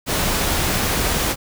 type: noise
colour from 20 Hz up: pink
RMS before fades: -20 dBFS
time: 0.06-1.36 s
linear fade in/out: 50 ms
effects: none